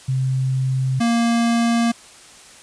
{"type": "tone pair in turn", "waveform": ["sine", "square"], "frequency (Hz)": [131.2, 233.2], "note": ["C3", "A#3"], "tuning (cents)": [5, 1], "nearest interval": "minor seventh", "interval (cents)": 996, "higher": "second", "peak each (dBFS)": [-17, -16], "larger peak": "second", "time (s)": [[0.08, 1], [1, 1.92]], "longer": "neither", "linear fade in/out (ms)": 10, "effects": ["white hiss -44 dBFS RMS until 2.62 s", "resampled to 22050 Hz"]}